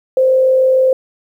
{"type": "tone with frequency modulation", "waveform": "sine", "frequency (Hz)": 521, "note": "C5", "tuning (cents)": -7, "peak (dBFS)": -8, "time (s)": [0.17, 0.93], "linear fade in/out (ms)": 2, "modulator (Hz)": 46.8, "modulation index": 0.24, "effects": ["8-bit"]}